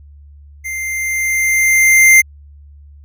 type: tone with level ramp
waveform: square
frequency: 2093 Hz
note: C7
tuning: in tune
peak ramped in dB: -22 to -4 dBFS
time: 0.64-2.22 s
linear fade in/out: 20 ms
effects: added 72 Hz sine -37 dBFS peak until 3.04 s